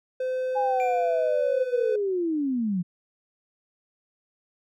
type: tone with pitch glide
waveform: triangle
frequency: 513 to 502.2 Hz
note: C5 to B4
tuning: -34 to +29 cents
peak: -23 dBFS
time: 0.2-1.96 s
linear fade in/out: 5 ms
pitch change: -37 cents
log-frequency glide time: 0.67-0.92 s
type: linear sweep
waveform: sine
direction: down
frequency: 830.6 to 169 Hz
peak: -23 dBFS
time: 0.55-2.83 s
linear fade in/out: 20 ms
type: tone with exponential decay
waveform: triangle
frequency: 2377 Hz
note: D7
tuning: 20 cents sharp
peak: -31 dBFS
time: 0.8-1.49 s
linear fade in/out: 0 ms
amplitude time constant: 150 ms
effects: none